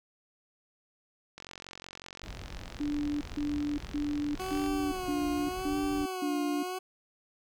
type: click train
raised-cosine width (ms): 0.2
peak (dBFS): -26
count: 150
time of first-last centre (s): 1.38-4.662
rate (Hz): 45.4
type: noise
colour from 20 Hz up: brown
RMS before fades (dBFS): -43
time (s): 2.23-6.05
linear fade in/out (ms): 5
type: tone bursts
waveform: sine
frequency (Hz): 292.9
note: D4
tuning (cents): -5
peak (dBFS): -29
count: 7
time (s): 2.8-6.63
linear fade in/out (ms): 5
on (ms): 410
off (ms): 160
type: tone with vibrato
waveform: 20% pulse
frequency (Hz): 370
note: F#4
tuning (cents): 0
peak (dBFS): -29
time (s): 4.39-6.79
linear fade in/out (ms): 10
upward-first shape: sine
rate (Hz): 0.85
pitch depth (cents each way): 72
effects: none